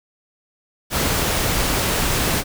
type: noise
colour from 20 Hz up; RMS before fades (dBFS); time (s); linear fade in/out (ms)
pink; -20; 0.9-2.44; 50
effects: none